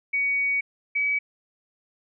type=tone pair in turn; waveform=sine; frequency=2250 / 2279 Hz; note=C#7 / C#7; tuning=+25 / +47 cents; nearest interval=unison; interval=22 cents; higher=second; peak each=-21 dBFS; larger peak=neither; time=0.13-0.61 / 0.95-1.19 s; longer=first; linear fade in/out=10 ms; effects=none